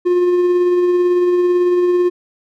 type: tone with tremolo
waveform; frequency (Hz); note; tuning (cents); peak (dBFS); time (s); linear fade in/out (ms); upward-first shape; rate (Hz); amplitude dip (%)
triangle; 355.8; F4; +32; -8; 0.05-2.1; 20; sine; 18; 25
effects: none